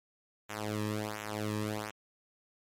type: tone with flanger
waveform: sawtooth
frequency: 106.3 Hz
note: G#2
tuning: 41 cents sharp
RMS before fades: -36 dBFS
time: 0.49-1.91 s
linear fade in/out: 10 ms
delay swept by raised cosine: 0.21 to 1.41 ms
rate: 1.4 Hz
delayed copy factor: -1
effects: MP3 64 kbps